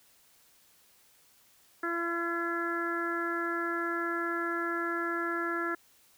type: harmonic tone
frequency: 339.4 Hz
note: F4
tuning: 49 cents flat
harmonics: 1 / 2 / 3 / 4 / 5 / 6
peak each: -34 / -42 / -43 / -34 / -35 / -48 dBFS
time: 1.83-5.75 s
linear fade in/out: 5 ms
effects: white hiss -63 dBFS RMS until 6.17 s